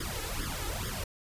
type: noise with flanger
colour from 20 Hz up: pink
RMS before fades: -35 dBFS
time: 0-1.04 s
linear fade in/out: 5 ms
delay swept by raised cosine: 0.58 to 2.38 ms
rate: 2.3 Hz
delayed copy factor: +0.95
effects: resampled to 32000 Hz